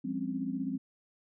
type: chord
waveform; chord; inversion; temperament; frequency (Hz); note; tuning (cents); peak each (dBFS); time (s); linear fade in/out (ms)
sine; Db major seventh; first; equal with one note detuned; 174.61 / 202.8 / 261.6 / 277.2; F3 / Ab3 / C4 / Db4; 0 / -41 / 0 / 0; -40 / -38 / -34 / -40; 0.04-0.78; 10
effects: none